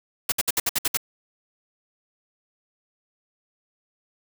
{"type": "noise bursts", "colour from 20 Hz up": "white", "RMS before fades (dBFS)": -22, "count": 8, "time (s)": [0.29, 0.972], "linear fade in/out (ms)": 5, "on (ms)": 31, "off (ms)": 62, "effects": []}